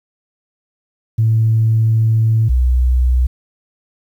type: tone pair in turn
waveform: sine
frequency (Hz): 111.6 / 62.63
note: A2 / B1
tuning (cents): +25 / +25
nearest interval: minor seventh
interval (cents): 1000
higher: first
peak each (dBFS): -9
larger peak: neither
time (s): 1.18-2.49 / 2.49-3.27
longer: first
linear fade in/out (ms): 10
effects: tanh soft clip ceiling -5 dBFS + 8-bit